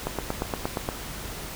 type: click train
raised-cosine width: 1 ms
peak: -12 dBFS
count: 8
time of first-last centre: 0.07-0.889 s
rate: 8.55 Hz
effects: added 50 Hz sine -45 dBFS peak until 1.55 s + pink hiss -37 dBFS RMS until 1.55 s